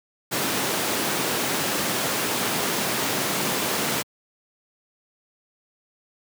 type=high-pass noise; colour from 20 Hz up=pink; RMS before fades=-25 dBFS; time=0.31-4.03 s; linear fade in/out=20 ms; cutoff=180 Hz; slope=12 dB/octave; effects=high-pass 100 Hz 12 dB/octave

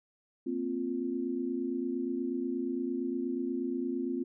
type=chord; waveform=sine; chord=Bb suspended second; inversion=none; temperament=equal; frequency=233.1 / 261.6 / 349.2 Hz; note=Bb3 / C4 / F4; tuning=0 / 0 / 0 cents; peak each=-38 / -33 / -35 dBFS; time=0.46-4.24 s; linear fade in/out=10 ms; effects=none

